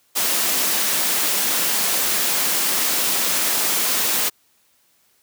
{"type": "high-pass noise", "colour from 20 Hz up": "white", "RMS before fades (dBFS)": -20, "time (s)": [0.15, 4.3], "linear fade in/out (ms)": 20, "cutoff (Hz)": 170, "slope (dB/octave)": 24, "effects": ["white hiss -61 dBFS RMS until 5.22 s", "high-pass 60 Hz 12 dB/octave"]}